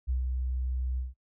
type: tone with ADSR envelope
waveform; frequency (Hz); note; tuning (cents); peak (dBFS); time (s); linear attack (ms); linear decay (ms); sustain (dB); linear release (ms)
sine; 63.4; B1; +46; -25; 0.07-1.14; 28; 130; -3; 160
effects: noise-tail reverb RT60 0.1 s tail -23 dB re dry